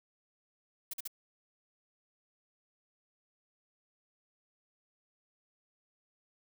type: noise bursts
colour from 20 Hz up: blue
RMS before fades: -39 dBFS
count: 3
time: 0.91-1.077 s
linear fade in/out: 5 ms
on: 25 ms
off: 46 ms
effects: none